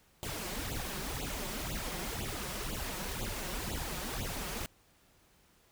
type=noise with flanger; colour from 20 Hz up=pink; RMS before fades=-38 dBFS; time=0.23-4.66 s; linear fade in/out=0 ms; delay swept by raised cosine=0.27 to 5.57 ms; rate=2 Hz; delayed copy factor=+0.95; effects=pink hiss -66 dBFS RMS until 5.71 s